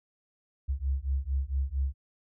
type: beating tone pair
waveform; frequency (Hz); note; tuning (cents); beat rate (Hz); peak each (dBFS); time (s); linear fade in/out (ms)
sine; 65.7 / 70.1; C2 / C#2; +8 / +20; 4.4; -30; 0.68-1.94; 20
effects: none